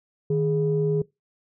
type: tone pair together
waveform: sine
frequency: 155.56 / 415.3 Hz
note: D#3 / G#4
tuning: 0 / 0 cents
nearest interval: octave + perfect fourth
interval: 1700 cents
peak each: -22 dBFS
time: 0.3-1.02 s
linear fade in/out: 5 ms
effects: noise-tail reverb RT60 0.2 s tail -22 dB re dry + tanh soft clip ceiling -12 dBFS